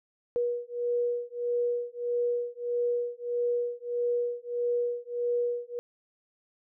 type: beating tone pair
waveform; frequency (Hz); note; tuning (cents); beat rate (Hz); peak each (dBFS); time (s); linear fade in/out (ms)
sine; 481 / 482.6; B4 / B4; -46 / -40; 1.6; -30 / -30; 0.36-5.79; 0
effects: none